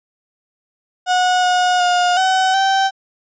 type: tone with pitch steps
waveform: 35% pulse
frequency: 730 / 725 / 714 / 755 / 775 Hz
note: F#5 / F#5 / F5 / F#5 / G5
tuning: -24 / -35 / +38 / +35 / -20 cents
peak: -11 dBFS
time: 1.06-2.91 s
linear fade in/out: 50 ms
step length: 370 ms
effects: resampled to 16000 Hz